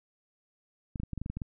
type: clicks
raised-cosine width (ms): 5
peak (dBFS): -23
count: 10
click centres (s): 0.958 / 1 / 1.034 / 1.133 / 1.177 / 1.216 / 1.261 / 1.3 / 1.37 / 1.418
effects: none